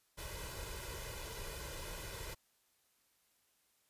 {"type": "noise with comb filter", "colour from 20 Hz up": "pink", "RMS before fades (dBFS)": -45, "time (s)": [0.17, 2.35], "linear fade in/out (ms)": 20, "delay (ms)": 2, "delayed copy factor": 0.75, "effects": ["white hiss -75 dBFS RMS until 3.89 s", "resampled to 32000 Hz"]}